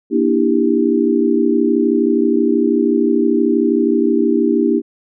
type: chord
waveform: sine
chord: E half-diminished seventh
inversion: second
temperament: just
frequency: 237.3 / 296.7 / 329.6 / 395.6 Hz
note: Bb3 / D4 / E4 / G4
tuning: +31 / +18 / 0 / +16 cents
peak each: -17 dBFS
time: 0.1-4.82 s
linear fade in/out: 50 ms
effects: none

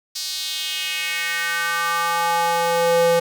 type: tone with high-pass filter sweep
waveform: square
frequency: 169.3 Hz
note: E3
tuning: 46 cents sharp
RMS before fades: -21 dBFS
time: 0.15-3.2 s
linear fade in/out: 10 ms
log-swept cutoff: 4800 to 430 Hz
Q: 2.8
effects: none

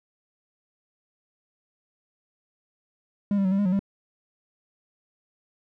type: tone with pitch steps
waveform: triangle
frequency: 202.7 / 196.4 / 187.1 / 196 / 204.4 / 182.3 / 197.4 Hz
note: G#3 / G3 / F#3 / G3 / G#3 / F#3 / G3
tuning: -42 / +4 / +20 / 0 / -27 / -25 / +12 cents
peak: -18 dBFS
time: 3.31-3.793 s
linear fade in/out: 2 ms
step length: 69 ms
effects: none

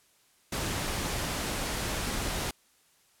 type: noise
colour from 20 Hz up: pink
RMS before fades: -32 dBFS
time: 0.52-2.51 s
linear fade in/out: 5 ms
effects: white hiss -65 dBFS RMS until 3.2 s + low-pass 12000 Hz 12 dB/octave

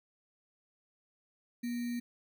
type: tone with sample-and-hold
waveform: sine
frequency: 240 Hz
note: B3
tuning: 49 cents flat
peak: -33 dBFS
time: 1.63-2 s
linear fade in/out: 10 ms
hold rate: 2100 Hz
effects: none

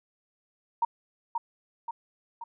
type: tone with echo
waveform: sine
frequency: 932.3 Hz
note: A#5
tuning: in tune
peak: -21 dBFS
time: 0.82-0.85 s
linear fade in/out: 5 ms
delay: 530 ms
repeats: 3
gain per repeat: -5 dB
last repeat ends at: 2.44 s
effects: none

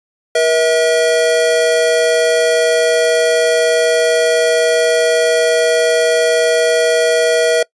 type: tone pair together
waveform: square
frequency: 478.3 / 646 Hz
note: A#4 / E5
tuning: +44 / -35 cents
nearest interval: perfect fourth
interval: 521 cents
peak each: -14 dBFS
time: 0.35-7.63 s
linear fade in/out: 5 ms
effects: noise-tail reverb RT60 0.1 s tail -23 dB re dry + resampled to 24000 Hz

